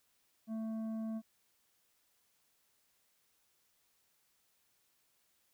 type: tone with tanh clipping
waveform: sine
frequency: 221.8 Hz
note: A3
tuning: 14 cents sharp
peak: -38 dBFS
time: 0.47-1.22 s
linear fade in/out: 50 ms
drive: 8 dB
effects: white hiss -75 dBFS RMS until 5.53 s